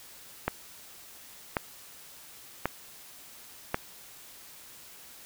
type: click train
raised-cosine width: 0.5 ms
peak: -11 dBFS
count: 4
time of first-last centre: 0.48-3.744 s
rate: 0.919 Hz
effects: white hiss -50 dBFS RMS until 5.25 s